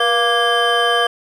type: tone cluster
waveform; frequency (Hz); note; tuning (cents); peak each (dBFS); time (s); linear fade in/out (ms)
triangle; 480.2 / 699 / 1171 / 1641 / 3097; B4 / F5 / D6 / G#6 / G7; -49 / +1 / -5 / -21 / -22; -18; 0-1.07; 5
effects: none